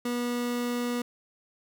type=tone; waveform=30% pulse; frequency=242.3 Hz; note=B3; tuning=33 cents flat; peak=-25 dBFS; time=0.05-1.02 s; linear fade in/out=5 ms; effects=none